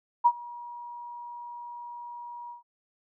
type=tone with ADSR envelope; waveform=sine; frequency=957 Hz; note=A#5; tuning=45 cents sharp; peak=-14 dBFS; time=0.24-2.63 s; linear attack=20 ms; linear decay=57 ms; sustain=-24 dB; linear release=130 ms; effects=none